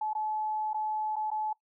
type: tone with dropouts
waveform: sine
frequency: 860 Hz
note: A5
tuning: 40 cents flat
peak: -29 dBFS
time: 0.01-1.53 s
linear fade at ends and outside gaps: 5 ms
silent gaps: 0.133-0.15 / 0.733-0.743 / 1.158-1.164 / 1.304-1.314 s
effects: noise-tail reverb RT60 0.1 s tail -21 dB re dry